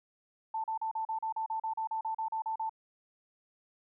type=tone bursts; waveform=sine; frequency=886 Hz; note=A5; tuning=12 cents sharp; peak=-31 dBFS; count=16; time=0.54-2.695 s; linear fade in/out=5 ms; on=100 ms; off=37 ms; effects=none